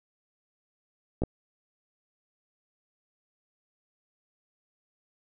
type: clicks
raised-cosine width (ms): 2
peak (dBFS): -15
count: 2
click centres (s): 1.22 / 1.236
effects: none